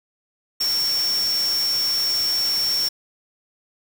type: tone in noise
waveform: sine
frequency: 5470 Hz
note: F8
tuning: 37 cents flat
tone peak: -19 dBFS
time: 0.6-2.89 s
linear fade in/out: 10 ms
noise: white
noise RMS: -31 dBFS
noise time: 0.6-2.89 s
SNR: +9 dB
effects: none